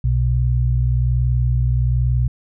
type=tone pair together; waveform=sine; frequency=62.33 / 123.47 Hz; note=B1 / B2; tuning=+17 / 0 cents; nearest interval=octave; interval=1183 cents; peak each=-17 dBFS; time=0.04-2.28 s; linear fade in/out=5 ms; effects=none